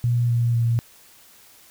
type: tone with pitch steps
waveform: sine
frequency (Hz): 120 / 118.42 / 116.85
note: B2 / A#2 / A#2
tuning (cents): -49 / +28 / +5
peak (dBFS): -17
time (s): 0.04-0.79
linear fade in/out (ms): 0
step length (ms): 250
effects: white hiss -51 dBFS RMS until 1.7 s